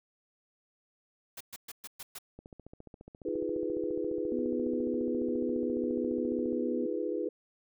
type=noise bursts; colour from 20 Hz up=white; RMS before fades=-43 dBFS; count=6; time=1.37-2.186 s; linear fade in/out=5 ms; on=36 ms; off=120 ms
type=click train; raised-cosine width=2 ms; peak=-34 dBFS; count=61; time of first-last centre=2.39-6.528 s; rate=14.5 Hz
type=chord; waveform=sine; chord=F half-diminished seventh; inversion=third; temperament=equal with one note detuned; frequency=314.6 / 349.2 / 415.3 / 493.9 Hz; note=Eb4 / F4 / Ab4 / Cb5; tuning=+19 / 0 / 0 / 0 cents; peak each=-36 dBFS; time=3.25-7.29 s; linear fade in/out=5 ms
type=tone; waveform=sine; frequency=249 Hz; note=B3; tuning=14 cents sharp; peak=-33 dBFS; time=4.32-6.86 s; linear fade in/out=5 ms
effects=none